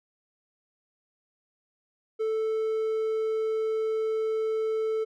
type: tone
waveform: triangle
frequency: 440 Hz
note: A4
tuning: in tune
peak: -23 dBFS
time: 2.19-5.05 s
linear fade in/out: 20 ms
effects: none